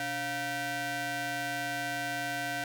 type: ring-modulated tone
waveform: sawtooth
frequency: 415.3 Hz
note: G#4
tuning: in tune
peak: -25 dBFS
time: 0-2.64 s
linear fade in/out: 2 ms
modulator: 1120 Hz
effects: none